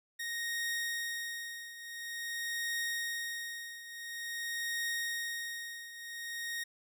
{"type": "tone with tremolo", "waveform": "sawtooth", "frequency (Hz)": 1864.7, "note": "A#6", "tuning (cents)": 0, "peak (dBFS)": -29, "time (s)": [0.19, 6.64], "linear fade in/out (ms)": 10, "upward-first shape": "triangle", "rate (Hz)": 0.48, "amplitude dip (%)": 80, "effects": []}